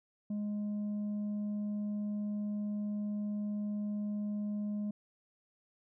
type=tone with tanh clipping; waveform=sine; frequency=207.7 Hz; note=G#3; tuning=in tune; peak=-34 dBFS; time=0.3-4.91 s; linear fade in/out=5 ms; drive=3 dB; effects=none